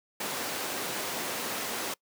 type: high-pass noise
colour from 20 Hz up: pink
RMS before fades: -34 dBFS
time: 0.2-1.94 s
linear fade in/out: 5 ms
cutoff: 300 Hz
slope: 12 dB/octave
effects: noise-tail reverb RT60 0.1 s tail -24 dB re dry